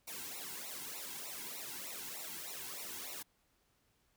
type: noise with flanger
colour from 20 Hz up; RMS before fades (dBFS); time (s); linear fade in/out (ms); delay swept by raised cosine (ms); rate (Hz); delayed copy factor
white; -45; 0.07-3.23; 10; 0.61 to 1.71; 3.3; -1
effects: pink hiss -75 dBFS RMS until 4.16 s